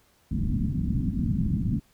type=low-pass noise; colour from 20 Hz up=white; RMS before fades=-26 dBFS; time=0.31-1.8 s; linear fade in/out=5 ms; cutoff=250 Hz; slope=48 dB/octave; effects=pink hiss -63 dBFS RMS until 1.93 s